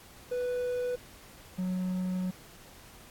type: tone pair in turn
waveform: triangle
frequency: 493.9 / 183.94 Hz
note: B4 / F#3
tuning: 0 / -10 cents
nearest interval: octave + perfect fourth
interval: 1710 cents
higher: first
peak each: -27 dBFS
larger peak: neither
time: 0.31-0.96 / 1.58-2.31 s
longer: second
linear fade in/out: 10 ms
effects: pink hiss -53 dBFS RMS until 3.1 s + AAC 64 kbps